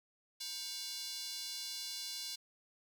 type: tone with high-pass filter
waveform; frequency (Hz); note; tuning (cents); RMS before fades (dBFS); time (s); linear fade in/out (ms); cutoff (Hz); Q
square; 315.6; D#4; +25; -43; 0.4-2.36; 10; 4300; 2.5
effects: none